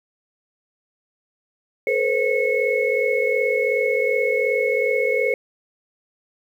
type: tone cluster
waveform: sine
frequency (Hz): 432.1 / 488.3 / 531 / 2191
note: A4 / B4 / C5 / C#7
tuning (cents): -31 / -20 / +25 / -21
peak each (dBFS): -23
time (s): 1.87-5.34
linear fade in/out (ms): 2
effects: 8-bit